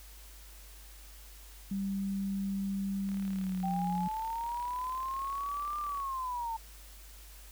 sine tone with pitch glide, 196 to 179.73 Hz, G3 to F3, 0 to +50 cents, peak -31 dBFS, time 1.71-4.08 s, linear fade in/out 5 ms, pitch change -150 cents, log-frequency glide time 3.22-3.76 s
click train, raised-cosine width 0.3 ms, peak -35 dBFS, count 109, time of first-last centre 3.09-6.001 s, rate 37.1 Hz
sine linear two-way sweep, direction up then down, 775 to 1196 to 891 Hz, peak -33 dBFS, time 3.63-6.57 s, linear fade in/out 10 ms, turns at 5.79 s
effects added 50 Hz sine -50 dBFS peak until 7.51 s + white hiss -55 dBFS RMS until 7.51 s

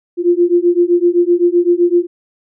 sine beating tone pair, 345.4 / 353.2 Hz, F4 / F4, -19 / +20 cents, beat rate 7.8 Hz, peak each -12 dBFS, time 0.17-2.07 s, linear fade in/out 50 ms, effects none

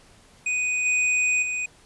square tone with level steps, 2489 Hz, D#7, in tune, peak -23 / -20 / -26 dBFS, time 0.46-1.66 s, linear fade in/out 5 ms, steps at 0.85 / 1.42 s, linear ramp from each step 10 ms, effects pink hiss -54 dBFS RMS until 1.85 s + resampled to 24000 Hz

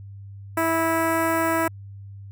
10% pulse tone with notch filter, 327.4 Hz, E4, 12 cents flat, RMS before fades -22 dBFS, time 0.57-1.68 s, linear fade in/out 5 ms, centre 4500 Hz, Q 0.55, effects added 99 Hz sine -37 dBFS peak until 2.31 s

